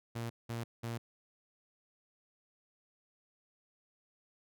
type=tone bursts; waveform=sawtooth; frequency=116.5 Hz; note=A#2; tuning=1 cent flat; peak=-33 dBFS; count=3; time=0.15-0.98 s; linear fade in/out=10 ms; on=150 ms; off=190 ms; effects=none